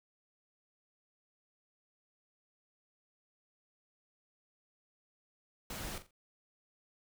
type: noise with echo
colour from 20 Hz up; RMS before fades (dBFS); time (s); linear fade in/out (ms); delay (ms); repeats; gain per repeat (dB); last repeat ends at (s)
pink; -42; 5.7-5.98; 2; 43; 3; -11; 6.109
effects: none